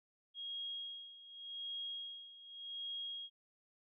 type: tone with tremolo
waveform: sine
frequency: 3275 Hz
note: G#7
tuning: 25 cents flat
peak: -40 dBFS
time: 0.34-3.3 s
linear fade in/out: 50 ms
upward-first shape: sine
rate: 0.86 Hz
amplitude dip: 80%
effects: none